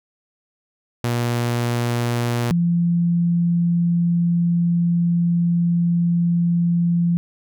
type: tone pair in turn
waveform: sawtooth / sine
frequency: 119.5 / 171.65 Hz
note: A#2 / F3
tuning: +43 / -30 cents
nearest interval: tritone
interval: 627 cents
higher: second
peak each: -15 dBFS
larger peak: neither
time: 1.04-2.51 / 2.51-7.17 s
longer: second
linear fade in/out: 0 ms
effects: none